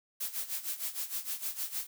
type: noise with tremolo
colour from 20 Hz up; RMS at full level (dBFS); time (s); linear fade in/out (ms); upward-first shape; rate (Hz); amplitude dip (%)
blue; -34; 0.2-1.87; 10; sine; 6.5; 80
effects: none